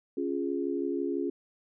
sine chord, Db major, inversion none, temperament equal, 277.2 / 349.2 / 415.3 Hz, Db4 / F4 / Ab4, 0 / 0 / 0 cents, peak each -32 / -32 / -34 dBFS, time 0.17-1.3 s, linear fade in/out 5 ms, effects none

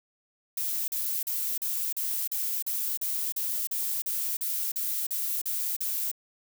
violet noise bursts, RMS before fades -30 dBFS, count 16, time 0.57-6.115 s, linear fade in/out 5 ms, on 310 ms, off 39 ms, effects none

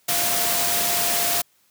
sine tone in noise, 696 Hz, F5, 6 cents flat, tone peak -29 dBFS, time 0.08-1.42 s, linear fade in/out 10 ms, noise white, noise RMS -22 dBFS, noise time 0.08-1.42 s, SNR -10 dB, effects white hiss -62 dBFS RMS until 1.7 s + high-pass 80 Hz 12 dB/octave

